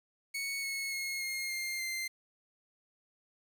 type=tone with pitch steps; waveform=sawtooth; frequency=2217 / 2190 / 2164 / 2138 / 2112 / 2087 Hz; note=C#7 / C#7 / C#7 / C7 / C7 / C7; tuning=0 / -22 / -42 / +37 / +16 / -5 cents; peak=-31 dBFS; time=0.34-2.08 s; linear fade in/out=10 ms; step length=290 ms; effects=10-bit